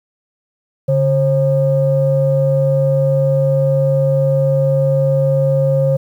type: tone pair together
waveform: sine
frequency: 142.23 / 536 Hz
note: C#3 / C5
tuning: +45 / +42 cents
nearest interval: octave + major seventh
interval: 2297 cents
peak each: -13 dBFS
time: 0.88-5.97 s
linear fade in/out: 10 ms
effects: tanh soft clip ceiling -4 dBFS + 8-bit